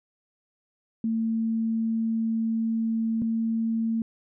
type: tone pair in turn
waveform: sine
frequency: 225.1 / 225.9 Hz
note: A3 / A3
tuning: +40 / +46 cents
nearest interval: unison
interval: 6 cents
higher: second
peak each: -23 dBFS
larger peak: neither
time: 1.04-3.22 / 3.22-4.02 s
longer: first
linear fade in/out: 2 ms
effects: none